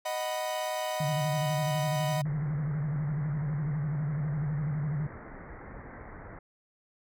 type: chord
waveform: 45% pulse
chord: B major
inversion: first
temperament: equal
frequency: 622.3 / 740 / 987.8 Hz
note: D#5 / F#5 / B5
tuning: 0 / 0 / 0 cents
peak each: -33 / -36 / -37 dBFS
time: 0.05-2.22 s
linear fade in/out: 10 ms
type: tone with vibrato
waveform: sine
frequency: 148.5 Hz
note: D3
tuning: 20 cents sharp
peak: -28 dBFS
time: 1-5.07 s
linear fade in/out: 5 ms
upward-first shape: square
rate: 12 Hz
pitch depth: 85 cents each way
type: low-pass noise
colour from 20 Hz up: pink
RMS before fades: -45 dBFS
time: 2.25-6.39 s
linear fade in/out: 5 ms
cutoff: 2100 Hz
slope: 96 dB/octave
effects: none